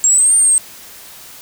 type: exponential two-way sweep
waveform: sine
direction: up then down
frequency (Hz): 7459 to 8870 to 8270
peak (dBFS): -8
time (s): 0.04-0.58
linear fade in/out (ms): 0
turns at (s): 0.35
effects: white hiss -37 dBFS RMS until 1.41 s